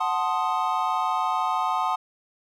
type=chord; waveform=triangle; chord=F# diminished seventh; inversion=none; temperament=equal; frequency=740 / 880 / 1046.5 / 1244.5 Hz; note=F#5 / A5 / C6 / Eb6; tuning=0 / 0 / 0 / 0 cents; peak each=-26 dBFS; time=0-1.96 s; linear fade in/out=10 ms; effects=none